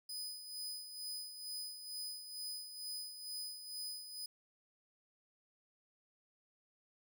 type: tone with tremolo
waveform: sawtooth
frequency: 4995 Hz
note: D#8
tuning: 6 cents sharp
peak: -38 dBFS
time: 0.09-4.26 s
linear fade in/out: 5 ms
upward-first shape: sine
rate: 2.2 Hz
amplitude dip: 60%
effects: none